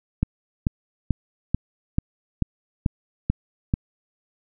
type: click train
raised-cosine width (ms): 5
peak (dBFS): -7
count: 9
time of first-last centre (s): 0.23-3.739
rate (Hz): 2.28
effects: none